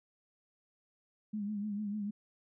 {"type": "tone with vibrato", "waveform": "sine", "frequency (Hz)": 207.3, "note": "G#3", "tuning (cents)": -3, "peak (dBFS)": -34, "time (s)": [1.33, 2.11], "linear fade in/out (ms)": 10, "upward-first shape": "triangle", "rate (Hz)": 6.7, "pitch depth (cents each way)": 72, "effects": []}